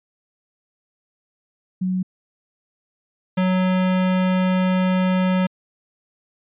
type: tone pair in turn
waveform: sine / square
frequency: 185 / 185 Hz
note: F#3 / F#3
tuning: 0 / 0 cents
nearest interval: unison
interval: 0 cents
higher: neither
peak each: -19 / -17 dBFS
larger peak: second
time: 1.81-2.03 / 3.37-5.47 s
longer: second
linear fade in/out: 10 ms
effects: resampled to 8000 Hz